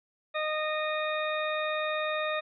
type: harmonic tone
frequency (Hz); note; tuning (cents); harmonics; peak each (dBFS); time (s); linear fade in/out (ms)
616; D#5; -17; 1 / 2 / 3 / 4 / 6; -31 / -34 / -36 / -37 / -39; 0.34-2.41; 20
effects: none